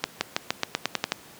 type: accelerating click train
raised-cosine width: 0.2 ms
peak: -5 dBFS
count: 10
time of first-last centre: 0.04-1.121 s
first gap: 170 ms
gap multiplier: 0.91
effects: pink hiss -48 dBFS RMS until 1.39 s + high-pass 150 Hz 12 dB/octave